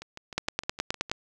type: two click trains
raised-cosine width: 0.2 ms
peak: -9 / -23 dBFS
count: 8 / 8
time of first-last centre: 0.38-1.115 / 0.02-1.097 s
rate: 9.52 / 6.5 Hz
effects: none